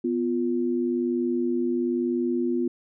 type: tone pair together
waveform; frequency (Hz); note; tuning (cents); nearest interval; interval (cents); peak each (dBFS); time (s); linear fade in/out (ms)
sine; 248.2 / 349.2; B3 / F4; +9 / 0; tritone; 591; -25; 0.04-2.68; 5
effects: none